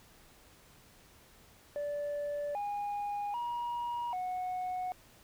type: tone with pitch steps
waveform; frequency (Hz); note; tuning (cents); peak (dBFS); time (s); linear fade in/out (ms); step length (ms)
sine; 582 / 819 / 955 / 734; D5 / G#5 / A#5 / F#5; -16 / -24 / +42 / -14; -31; 1.76-4.92; 0; 790
effects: tanh soft clip ceiling -32 dBFS + pink hiss -60 dBFS RMS until 5.23 s